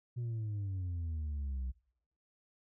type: exponential sweep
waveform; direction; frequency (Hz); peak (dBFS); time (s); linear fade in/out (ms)
sine; down; 122.8 to 61.74; -32; 0.16-1.72; 20
effects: noise-tail reverb RT60 0.7 s tail -24 dB re dry + tanh soft clip ceiling -34 dBFS